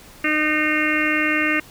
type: harmonic tone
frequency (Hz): 305.5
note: D#4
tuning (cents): -32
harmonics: 1 / 2 / 4 / 5 / 6 / 7 / 8 / 9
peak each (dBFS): -23 / -30 / -28 / -27 / -24 / -23 / -29 / -26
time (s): 0.24-1.6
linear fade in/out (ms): 5
effects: pink hiss -45 dBFS RMS until 1.7 s